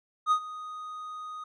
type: tone with ADSR envelope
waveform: triangle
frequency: 1244.5 Hz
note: D#6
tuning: in tune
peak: -17 dBFS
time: 0.26-1.44 s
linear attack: 54 ms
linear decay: 78 ms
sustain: -18 dB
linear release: 6 ms
effects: resampled to 22050 Hz